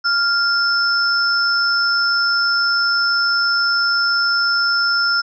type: tone pair together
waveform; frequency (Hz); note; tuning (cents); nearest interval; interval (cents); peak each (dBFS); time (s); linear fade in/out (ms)
sine; 1396.9 / 5274; F6 / E8; 0 / 0; octave + major seventh; 2300; -16 / -18; 0.04-5.22; 20
effects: none

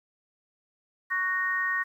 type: harmonic tone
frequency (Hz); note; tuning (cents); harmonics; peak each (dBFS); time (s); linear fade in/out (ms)
371.7; F#4; +8; 3 / 4 / 5; -32 / -35 / -26; 1.1-1.84; 20
effects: 10-bit

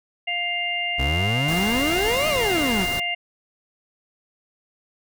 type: harmonic tone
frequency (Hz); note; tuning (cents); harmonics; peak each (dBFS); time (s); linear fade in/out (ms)
700; F5; +4; 1 / 3 / 4; -31 / -26 / -26; 0.27-3.15; 10
type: exponential two-way sweep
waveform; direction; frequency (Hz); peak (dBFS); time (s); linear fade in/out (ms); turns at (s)
35% pulse; up then down; 61.6 to 639 to 170.2; -20; 0.98-2.86; 20; 2.28
type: band-stop noise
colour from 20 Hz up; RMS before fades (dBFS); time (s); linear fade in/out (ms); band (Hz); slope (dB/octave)
pink; -30; 1.48-3; 5; 2100 to 3400; 96
effects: none

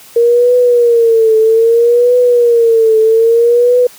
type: tone with vibrato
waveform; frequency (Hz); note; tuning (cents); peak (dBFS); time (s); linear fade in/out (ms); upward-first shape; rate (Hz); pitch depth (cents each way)
sine; 466.2; A#4; 0; -5; 0.16-3.87; 5; triangle; 0.62; 110
effects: white hiss -38 dBFS RMS until 3.98 s + high-pass 80 Hz 12 dB/octave

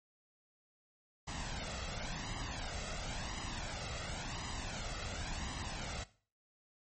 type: noise with flanger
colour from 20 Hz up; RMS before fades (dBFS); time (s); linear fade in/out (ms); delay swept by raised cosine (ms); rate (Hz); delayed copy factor
pink; -41; 1.27-6.04; 10; 1 to 1.53; 0.94; +0.55
effects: noise-tail reverb RT60 0.4 s tail -17 dB re dry + MP3 32 kbps

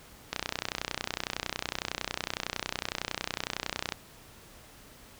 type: click train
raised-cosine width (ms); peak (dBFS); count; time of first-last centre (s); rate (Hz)
0.2; -12; 112; 0.33-3.922; 30.9
effects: pink hiss -53 dBFS RMS until 5.19 s

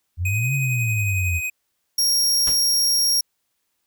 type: exponential two-way sweep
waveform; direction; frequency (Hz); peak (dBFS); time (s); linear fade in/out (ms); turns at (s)
sine; up then down; 82.5 to 139.8 to 82.5; -20; 0.17-1.41; 50; 0.54
type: tone with tremolo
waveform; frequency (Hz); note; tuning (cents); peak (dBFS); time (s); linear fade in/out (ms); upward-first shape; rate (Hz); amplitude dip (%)
square; 2506; D#7; +12; -23; 0.25-1.5; 5; triangle; 11; 35
type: tone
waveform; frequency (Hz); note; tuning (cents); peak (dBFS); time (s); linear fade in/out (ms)
sawtooth; 5588; F8; 0; -14; 1.98-3.21; 5
type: noise with exponential decay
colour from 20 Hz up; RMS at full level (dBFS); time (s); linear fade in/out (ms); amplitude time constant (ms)
pink; -28; 2.47-2.65; 2; 37
effects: white hiss -73 dBFS RMS until 3.86 s

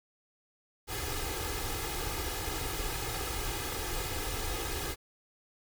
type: noise with comb filter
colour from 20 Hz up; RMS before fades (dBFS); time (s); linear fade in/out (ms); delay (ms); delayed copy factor
pink; -35; 0.87-4.96; 50; 2.4; +0.75
effects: none

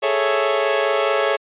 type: chord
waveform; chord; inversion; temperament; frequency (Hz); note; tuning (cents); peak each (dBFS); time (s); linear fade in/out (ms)
sawtooth; A major seventh; third; equal; 415.3 / 440 / 554.4 / 659.3; G#4 / A4 / C#5 / E5; 0 / 0 / 0 / 0; -19 / -20 / -16 / -20; 0.02-1.37; 20
effects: resampled to 8000 Hz

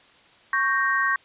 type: chord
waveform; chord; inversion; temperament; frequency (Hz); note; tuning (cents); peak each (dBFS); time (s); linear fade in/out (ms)
sine; G diminished; second; equal; 1108.7 / 1568 / 1864.7; Db6 / G6 / Bb6; 0 / 0 / 0; -24; 0.53-1.16; 2
effects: white hiss -54 dBFS RMS until 1.24 s + resampled to 8000 Hz

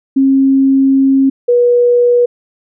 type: tone pair in turn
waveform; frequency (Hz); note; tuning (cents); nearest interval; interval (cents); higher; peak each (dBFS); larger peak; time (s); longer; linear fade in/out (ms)
sine; 270 / 484.6; C#4 / B4; -45 / -33; minor seventh; 1012; second; -6; neither; 0.16-1.3 / 1.48-2.26; first; 10
effects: none

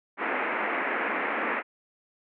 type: band-pass noise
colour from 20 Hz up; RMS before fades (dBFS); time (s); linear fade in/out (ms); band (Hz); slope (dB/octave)
white; -29; 0.17-1.63; 50; 220 to 2300; 48
effects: none

